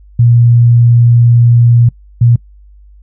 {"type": "tone pair in turn", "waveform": "sine", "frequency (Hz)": [118.9, 118.9], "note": ["A#2", "A#2"], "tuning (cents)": [35, 35], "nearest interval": "unison", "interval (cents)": 0, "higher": "neither", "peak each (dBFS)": -3, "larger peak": "neither", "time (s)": [[0.19, 1.89], [2.21, 2.36]], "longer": "first", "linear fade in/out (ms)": 5, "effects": ["noise-tail reverb RT60 0.1 s tail -25 dB re dry", "added 50 Hz sine -36 dBFS peak until 3.02 s"]}